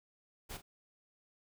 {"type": "noise with echo", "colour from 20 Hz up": "pink", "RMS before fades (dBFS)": -44, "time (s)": [0.49, 0.58], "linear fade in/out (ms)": 20, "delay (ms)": 40, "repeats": 1, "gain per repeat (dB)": -11, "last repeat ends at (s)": 0.62, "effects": []}